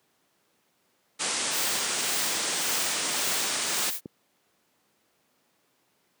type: low-pass noise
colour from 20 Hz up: white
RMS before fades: -29 dBFS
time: 1.19-3.91 s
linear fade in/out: 20 ms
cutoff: 9500 Hz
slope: 96 dB/octave
type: noise with tremolo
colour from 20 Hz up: blue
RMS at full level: -31 dBFS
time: 1.5-4.01 s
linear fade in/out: 50 ms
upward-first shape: sine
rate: 1.8 Hz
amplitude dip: 85%
type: clicks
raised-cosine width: 3 ms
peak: -23 / -21 dBFS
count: 2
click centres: 3.274 / 4.058 s
effects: pink hiss -69 dBFS RMS until 6.2 s + high-pass 200 Hz 12 dB/octave